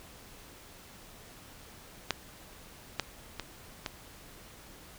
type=clicks; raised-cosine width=0.2 ms; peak=-10 / -11 / -18 / -16 dBFS; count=4; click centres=2.107 / 2.997 / 3.397 / 3.862 s; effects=pink hiss -52 dBFS RMS until 4.98 s